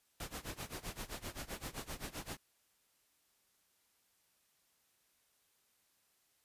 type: noise with tremolo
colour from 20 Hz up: pink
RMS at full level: -42 dBFS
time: 0.2-2.37 s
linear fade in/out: 2 ms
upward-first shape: sine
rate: 7.7 Hz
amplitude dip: 90%
effects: white hiss -75 dBFS RMS until 6.44 s + resampled to 32000 Hz